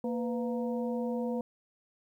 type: harmonic tone with a mistuned harmonic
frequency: 233.1 Hz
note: A#3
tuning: in tune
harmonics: 1 / 2 / 3 / 4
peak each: -32 / -34 / -44 / -45 dBFS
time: 0.04-1.41 s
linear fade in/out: 2 ms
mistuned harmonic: 2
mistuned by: +110 cents
effects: 11-bit